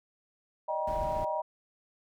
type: chord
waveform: sine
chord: Eb major seventh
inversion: third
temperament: equal with one note detuned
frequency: 587.3 / 622.3 / 784 / 954.7 Hz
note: D5 / Eb5 / G5 / Bb5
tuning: 0 / 0 / 0 / +41 cents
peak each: -39 / -33 / -37 / -33 dBFS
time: 0.68-1.42 s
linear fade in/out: 10 ms
type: noise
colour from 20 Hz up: brown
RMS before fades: -39 dBFS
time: 0.87-1.25 s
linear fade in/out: 5 ms
effects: none